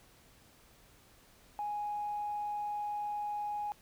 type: tone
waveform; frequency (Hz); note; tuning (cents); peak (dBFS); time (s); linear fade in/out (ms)
sine; 830.6; G#5; 0; -33; 1.59-3.72; 0
effects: tanh soft clip ceiling -29 dBFS + pink hiss -62 dBFS RMS until 3.81 s